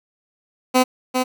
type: tone with echo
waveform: 15% pulse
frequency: 255.1 Hz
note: C4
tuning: 44 cents flat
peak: -6 dBFS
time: 0.74-0.84 s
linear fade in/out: 20 ms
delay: 400 ms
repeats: 1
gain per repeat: -5 dB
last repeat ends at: 1.24 s
effects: none